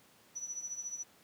sine tone with tremolo, 5920 Hz, F#8, in tune, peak -35 dBFS, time 0.35-1.04 s, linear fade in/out 20 ms, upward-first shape triangle, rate 14 Hz, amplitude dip 80%, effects pink hiss -63 dBFS RMS until 1.23 s + high-pass 150 Hz 12 dB/octave

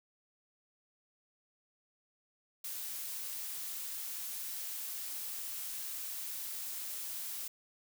blue noise, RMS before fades -41 dBFS, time 2.64-7.48 s, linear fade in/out 5 ms, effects none

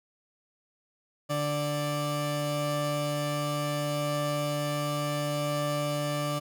30% pulse tone pair together, 146.65 / 587.3 Hz, D3 / D5, -2 / 0 cents, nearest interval 2 octaves, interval 2402 cents, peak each -28 dBFS, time 1.29-6.4 s, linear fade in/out 20 ms, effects none

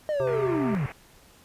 triangle linear sweep, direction down, 622 to 123.47 Hz, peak -22 dBFS, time 0.09-0.86 s, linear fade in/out 0 ms
harmonic tone, 130.8 Hz, C3, in tune, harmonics 1 / 3 / 5 / 7 / 9, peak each -33 / -30 / -36 / -39 / -38 dBFS, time 0.2-0.75 s, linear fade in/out 0 ms
white low-pass noise, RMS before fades -40 dBFS, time 0.27-0.92 s, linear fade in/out 0 ms, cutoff 2400 Hz, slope 48 dB/octave
effects pink hiss -55 dBFS RMS until 1.44 s + resampled to 32000 Hz

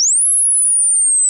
sine linear two-way sweep, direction up then down, 5290 to 10970 to 7930 Hz, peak -10 dBFS, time 0-1.29 s, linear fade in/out 0 ms, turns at 0.27 s, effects none

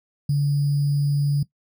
sine tone with sample-and-hold, 143.5 Hz, D3, 40 cents flat, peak -17 dBFS, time 0.29-1.43 s, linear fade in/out 5 ms, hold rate 4900 Hz, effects noise-tail reverb RT60 0.1 s tail -18 dB re dry

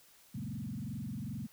sine tone with frequency modulation, 173.1 Hz, F3, 15 cents flat, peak -37 dBFS, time 0.34-1.47 s, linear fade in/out 10 ms, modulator 22.5 Hz, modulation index 3.1, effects white hiss -62 dBFS RMS until 1.52 s

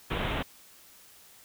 pink low-pass noise, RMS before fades -31 dBFS, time 0.1-0.43 s, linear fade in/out 10 ms, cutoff 3700 Hz, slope 96 dB/octave, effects white hiss -55 dBFS RMS until 1.44 s

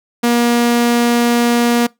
sawtooth tone, 238 Hz, A#3, 36 cents sharp, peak -7 dBFS, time 0.23-1.87 s, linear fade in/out 10 ms, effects noise-tail reverb RT60 0.2 s tail -24 dB re dry

